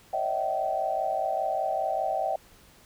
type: tone cluster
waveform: sine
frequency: 552 / 614 / 659 / 767 Hz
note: C#5 / D#5 / E5 / G5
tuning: -7 / -23 / -1 / -38 cents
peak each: -36 / -32 / -31 / -28 dBFS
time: 0.13-2.36 s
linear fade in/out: 5 ms
effects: pink hiss -56 dBFS RMS until 2.85 s